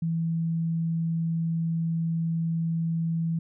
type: tone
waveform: sine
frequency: 164.81 Hz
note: E3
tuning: in tune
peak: -24 dBFS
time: 0.02-3.39 s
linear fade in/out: 5 ms
effects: none